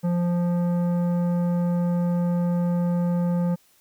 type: tone with tanh clipping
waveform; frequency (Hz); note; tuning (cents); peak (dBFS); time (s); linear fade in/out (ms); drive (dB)
triangle; 174.61; F3; 0; -22; 0.03-3.56; 20; 16
effects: white hiss -60 dBFS RMS until 3.8 s